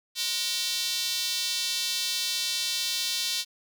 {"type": "tone with high-pass filter", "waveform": "square", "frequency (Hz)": 207.7, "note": "G#3", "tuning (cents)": 0, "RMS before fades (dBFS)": -29, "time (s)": [0.15, 3.45], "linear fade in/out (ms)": 50, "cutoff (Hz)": 3900, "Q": 2.4, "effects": []}